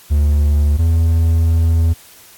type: tone pair in turn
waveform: triangle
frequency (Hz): 73.42 / 82.28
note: D2 / E2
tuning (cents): 0 / -3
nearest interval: major second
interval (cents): 197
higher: second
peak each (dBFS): -8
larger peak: neither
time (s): 0.1-0.78 / 0.78-1.94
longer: second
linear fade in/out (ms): 20
effects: white hiss -43 dBFS RMS until 2.37 s + AAC 64 kbps